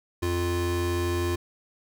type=tone pair together; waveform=square; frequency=87.37 / 349.2 Hz; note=F2 / F4; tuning=+1 / 0 cents; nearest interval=2 octaves; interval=2399 cents; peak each=-28 dBFS; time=0.22-1.36 s; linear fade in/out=10 ms; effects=none